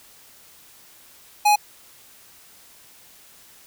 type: tone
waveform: square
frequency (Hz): 834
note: G#5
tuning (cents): +7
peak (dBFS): -14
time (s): 1.45-1.56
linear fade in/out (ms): 10
effects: white hiss -50 dBFS RMS until 3.66 s